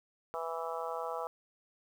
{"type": "harmonic tone", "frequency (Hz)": 164.81, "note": "E3", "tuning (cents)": 0, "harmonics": [3, 4, 5, 6, 7, 8], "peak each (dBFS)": [-40, -41, -42, -43, -43, -44], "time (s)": [0.34, 1.27], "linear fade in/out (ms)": 0, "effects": ["10-bit"]}